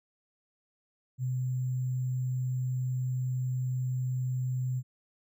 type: tone with sample-and-hold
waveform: sine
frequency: 127.8 Hz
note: C3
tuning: 40 cents flat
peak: -28 dBFS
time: 1.18-4.83 s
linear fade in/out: 50 ms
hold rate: 7350 Hz
effects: none